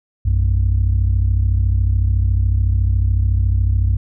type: tone pair together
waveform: sine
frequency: 60 / 93.9 Hz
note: B1 / F#2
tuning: -49 / +26 cents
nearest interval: minor sixth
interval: 775 cents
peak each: -14 dBFS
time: 0.25-3.97 s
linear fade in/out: 10 ms
effects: tanh soft clip ceiling -8 dBFS